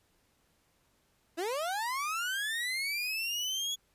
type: linear sweep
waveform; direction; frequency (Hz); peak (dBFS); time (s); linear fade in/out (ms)
30% pulse; up; 313.8 to 3387; -29; 1.37-3.76; 20
effects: pink hiss -71 dBFS RMS until 3.94 s + resampled to 32000 Hz